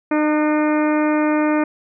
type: harmonic tone with a mistuned harmonic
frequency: 303.7 Hz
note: D#4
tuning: 42 cents flat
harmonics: 1 / 2 / 3 / 4 / 5 / 6 / 7 / 8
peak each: -16 / -22 / -26 / -28 / -30 / -32 / -33 / -34 dBFS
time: 0.11-1.64 s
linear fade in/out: 5 ms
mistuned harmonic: 5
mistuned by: -27 cents
effects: none